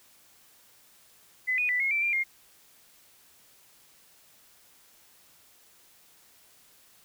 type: tone with pitch steps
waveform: sine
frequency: 2016 / 2474 / 1983 / 2162 / 2336 / 2384 / 2126 Hz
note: B6 / D#7 / B6 / C#7 / D7 / D7 / C7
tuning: +35 / -10 / +7 / -44 / -10 / +25 / +27 cents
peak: -24 dBFS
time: 1.47-2.24 s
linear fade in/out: 20 ms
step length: 110 ms
effects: white hiss -59 dBFS RMS until 7.04 s